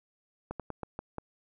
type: slowing click train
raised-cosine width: 1 ms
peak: -22 dBFS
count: 6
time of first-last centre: 0.51-1.183 s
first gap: 87 ms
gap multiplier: 1.22
effects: none